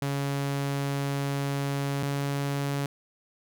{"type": "tone pair in turn", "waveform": "sawtooth", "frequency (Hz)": [140, 140.81], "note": ["C#3", "C#3"], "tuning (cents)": [18, 27], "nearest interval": "unison", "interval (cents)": 9, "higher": "second", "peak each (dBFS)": [-23, -23], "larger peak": "neither", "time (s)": [[0.02, 2.03], [2.03, 2.86]], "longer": "first", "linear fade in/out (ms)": 2, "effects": []}